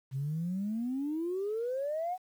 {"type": "exponential sweep", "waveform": "sine", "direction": "up", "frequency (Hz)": [129, 754], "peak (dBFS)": -30, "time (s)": [0.11, 2.18], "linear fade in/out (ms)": 50, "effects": ["tanh soft clip ceiling -26 dBFS", "10-bit"]}